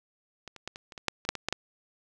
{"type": "clicks", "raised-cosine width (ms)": 0.2, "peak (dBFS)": [-24, -28, -18, -24, -28, -23, -8, -21, -7, -18, -11, -10], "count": 12, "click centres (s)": [0.477, 0.563, 0.676, 0.759, 0.922, 0.978, 1.083, 1.251, 1.29, 1.353, 1.486, 1.526], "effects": []}